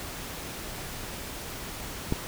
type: click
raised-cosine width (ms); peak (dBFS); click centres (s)
3; -12; 2.124
effects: pink hiss -38 dBFS RMS until 2.27 s